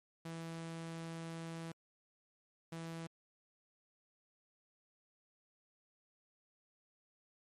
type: tone bursts at uneven times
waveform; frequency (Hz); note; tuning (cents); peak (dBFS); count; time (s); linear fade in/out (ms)
sawtooth; 164.81; E3; 0; -39; 2; 0.25-1.72 / 2.72-3.07; 5
effects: low-pass 11000 Hz 12 dB/octave + MP3 64 kbps